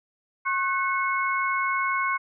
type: tone cluster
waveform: sine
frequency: 1081 / 1497 / 2187 Hz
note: C#6 / F#6 / C#7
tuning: -44 / +20 / -24 cents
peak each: -25 / -29 / -28 dBFS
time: 0.45-2.18 s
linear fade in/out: 20 ms
effects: none